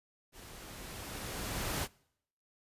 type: noise with level ramp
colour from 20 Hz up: pink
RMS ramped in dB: -52 to -34 dBFS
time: 0.32-1.88 s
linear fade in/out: 50 ms
effects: noise-tail reverb RT60 0.7 s tail -24 dB re dry + resampled to 32000 Hz